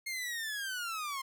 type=linear sweep; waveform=sawtooth; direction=down; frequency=2146 to 1046.5 Hz; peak=-32 dBFS; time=0.06-1.22 s; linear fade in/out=10 ms; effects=none